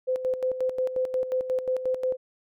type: tone with tremolo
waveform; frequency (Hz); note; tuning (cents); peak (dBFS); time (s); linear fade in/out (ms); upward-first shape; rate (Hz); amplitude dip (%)
sine; 513; C5; -34; -22; 0.07-2.17; 20; square; 5.6; 65
effects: none